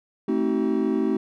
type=chord; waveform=triangle; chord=A diminished seventh; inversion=none; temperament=just; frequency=220 / 264 / 316.8 / 380.2 Hz; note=A3 / C4 / Eb4 / Gb4; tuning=0 / +16 / +31 / +47 cents; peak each=-24 dBFS; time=0.28-1.17 s; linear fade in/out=5 ms; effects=none